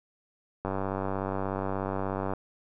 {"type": "click train", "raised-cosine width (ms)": 1, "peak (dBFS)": -17, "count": 164, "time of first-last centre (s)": [0.65, 2.336], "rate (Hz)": 96.7, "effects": []}